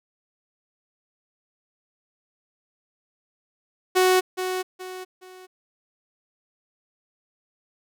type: tone with echo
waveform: sawtooth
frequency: 370 Hz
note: F#4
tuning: in tune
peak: -12 dBFS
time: 3.95-4.21 s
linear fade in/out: 20 ms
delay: 420 ms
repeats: 3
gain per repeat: -9 dB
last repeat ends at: 5.47 s
effects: none